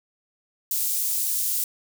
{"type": "high-pass noise", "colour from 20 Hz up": "white", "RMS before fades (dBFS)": -25, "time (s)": [0.71, 1.64], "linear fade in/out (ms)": 2, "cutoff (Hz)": 7100, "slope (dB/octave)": 12, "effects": []}